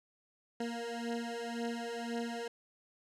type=beating tone pair; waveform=20% pulse; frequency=233.1 / 235 Hz; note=A#3 / A#3; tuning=0 / +14 cents; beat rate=1.9 Hz; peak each=-35 / -34 dBFS; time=0.6-2.48 s; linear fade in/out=5 ms; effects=low-pass 8000 Hz 12 dB/octave